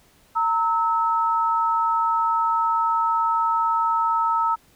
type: tone pair together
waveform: sine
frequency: 917.8 / 1298 Hz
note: A#5 / E6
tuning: -27 / -27 cents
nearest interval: tritone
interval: 600 cents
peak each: -21 dBFS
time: 0.35-4.56 s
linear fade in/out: 20 ms
effects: pink hiss -57 dBFS RMS until 4.75 s